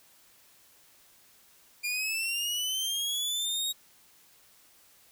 sawtooth linear sweep, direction up, 2400 to 3791 Hz, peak -26 dBFS, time 1.83-3.73 s, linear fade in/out 20 ms, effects white hiss -60 dBFS RMS until 5.11 s

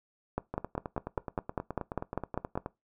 two click trains, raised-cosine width 1 ms, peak -16 / -21 dBFS, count 12 / 21, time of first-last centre 0.38-2.576 / 0.54-2.661 s, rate 5.01 / 9.43 Hz, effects noise-tail reverb RT60 0.2 s tail -20 dB re dry

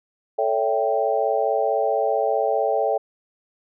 sine chord, A dominant seventh, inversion none, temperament equal with one note detuned, 440 / 563.7 / 659.3 / 784 Hz, A4 / C#5 / E5 / G5, 0 / +29 / 0 / 0 cents, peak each -24 dBFS, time 0.38-2.98 s, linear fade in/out 10 ms, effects none

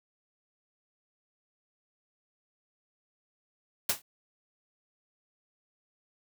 white noise with exponential decay, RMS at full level -22 dBFS, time 3.89-4.02 s, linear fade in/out 5 ms, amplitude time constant 27 ms, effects none

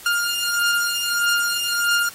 sawtooth beating tone pair, 1407 / 1408.6 Hz, F6 / F6, +12 / +14 cents, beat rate 1.6 Hz, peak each -18 / -19 dBFS, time 0.06-2.09 s, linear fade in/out 2 ms, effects white hiss -41 dBFS RMS until 2.14 s + AAC 48 kbps

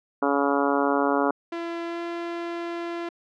harmonic tone, 141 Hz, C#3, 30 cents sharp, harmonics 2 / 3 / 4 / 5 / 6 / 7 / 8 / 9 / 10, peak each -25 / -27 / -28 / -29 / -30 / -30 / -31 / -32 / -32 dBFS, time 0.22-1.31 s, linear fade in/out 5 ms
sawtooth tone with pitch glide, 338.1 to 341.2 Hz, E4 to F4, +44 to -40 cents, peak -25 dBFS, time 1.52-3.09 s, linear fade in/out 5 ms, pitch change +16 cents, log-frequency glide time 1.85-2.01 s
effects low-pass 3000 Hz 12 dB/octave

